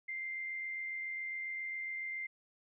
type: tone with amplitude modulation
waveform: sine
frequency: 2093 Hz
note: C7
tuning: in tune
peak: -36 dBFS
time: 0.08-2.27 s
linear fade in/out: 10 ms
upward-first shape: sine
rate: 87.3 Hz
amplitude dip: 30%
effects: none